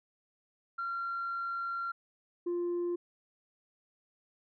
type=tone pair in turn; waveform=sine; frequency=1375 / 349 Hz; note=F6 / F4; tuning=-27 / -1 cents; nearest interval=2 octaves; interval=2374 cents; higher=first; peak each=-32 / -28 dBFS; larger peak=second; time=0.78-1.92 / 2.46-2.96 s; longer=first; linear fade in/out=10 ms; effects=tanh soft clip ceiling -29 dBFS